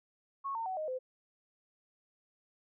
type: tone with pitch steps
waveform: sine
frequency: 1100 / 909.1 / 751.3 / 620.9 / 513.2 Hz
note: C#6 / A#5 / F#5 / D#5 / C5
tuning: -14 / -44 / +26 / -4 / -34 cents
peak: -34 dBFS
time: 0.44-0.99 s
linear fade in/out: 20 ms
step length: 110 ms
effects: none